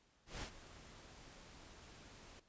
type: noise with ADSR envelope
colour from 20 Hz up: pink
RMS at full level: -44 dBFS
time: 0.26-2.4 s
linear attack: 160 ms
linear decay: 85 ms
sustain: -14 dB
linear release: 9 ms
effects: pink hiss -73 dBFS RMS until 2.48 s + resampled to 16000 Hz